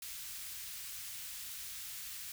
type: band-stop noise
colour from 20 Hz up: white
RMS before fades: -45 dBFS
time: 0.02-2.32 s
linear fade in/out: 2 ms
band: 100 to 1800 Hz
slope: 12 dB/octave
effects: none